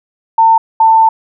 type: tone pair in turn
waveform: sine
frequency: 900 / 892.8 Hz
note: A5 / A5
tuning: +39 / +25 cents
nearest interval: unison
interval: 14 cents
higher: first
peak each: -4 dBFS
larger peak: neither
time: 0.38-0.58 / 0.8-1.09 s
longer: second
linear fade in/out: 5 ms
effects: none